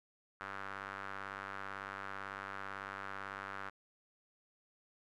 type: tone with band-pass filter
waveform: square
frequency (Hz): 49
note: G1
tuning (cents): 0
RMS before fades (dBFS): -45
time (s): 0.4-3.7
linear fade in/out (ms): 10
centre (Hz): 1400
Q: 2.9
effects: none